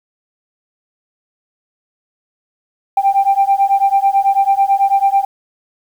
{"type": "beating tone pair", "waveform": "sine", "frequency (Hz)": [784, 793.1], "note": ["G5", "G5"], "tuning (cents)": [0, 20], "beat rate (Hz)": 9.1, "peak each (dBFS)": -12, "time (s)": [2.97, 5.25], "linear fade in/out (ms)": 5, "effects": ["tanh soft clip ceiling -4 dBFS", "7-bit"]}